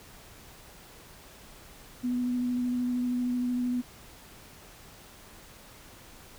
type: tone with vibrato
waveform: sine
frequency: 246.9 Hz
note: B3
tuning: in tune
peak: -26 dBFS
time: 2.03-3.82 s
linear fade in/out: 20 ms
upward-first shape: triangle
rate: 13 Hz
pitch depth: 16 cents each way
effects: pink hiss -51 dBFS RMS until 6.38 s